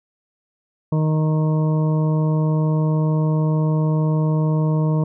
harmonic tone, 155.56 Hz, D#3, in tune, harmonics 1 / 2 / 3 / 4 / 6 / 7, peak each -16 / -27 / -29 / -31 / -34 / -37 dBFS, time 0.92-5.04 s, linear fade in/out 5 ms, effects none

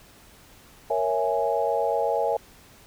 sine chord, A# half-diminished seventh, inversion none, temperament equal, 466.2 / 554.4 / 659.3 / 830.6 Hz, A#4 / C#5 / E5 / G#5, 0 / 0 / 0 / 0 cents, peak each -27 dBFS, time 0.9-2.37 s, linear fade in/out 5 ms, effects pink hiss -52 dBFS RMS until 2.86 s

